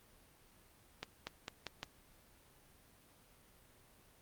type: accelerating click train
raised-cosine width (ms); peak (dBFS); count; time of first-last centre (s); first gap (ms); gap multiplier
0.2; -23; 5; 1.03-1.831; 240; 0.88
effects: pink hiss -65 dBFS RMS until 4.21 s + Opus 32 kbps